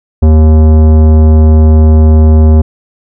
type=tone with tanh clipping; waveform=sine; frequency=78.1 Hz; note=D#2; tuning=7 cents sharp; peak=-3 dBFS; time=0.22-2.62 s; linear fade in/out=10 ms; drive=16 dB; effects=none